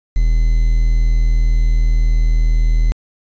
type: tone with quantisation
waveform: triangle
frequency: 40.09 Hz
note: E1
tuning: 47 cents flat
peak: -8 dBFS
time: 0.16-2.92 s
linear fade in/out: 0 ms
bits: 6
effects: resampled to 16000 Hz